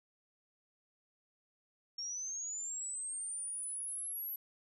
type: linear sweep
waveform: sine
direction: up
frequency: 5480 to 11820 Hz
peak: -38 dBFS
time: 1.98-4.36 s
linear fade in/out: 5 ms
effects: none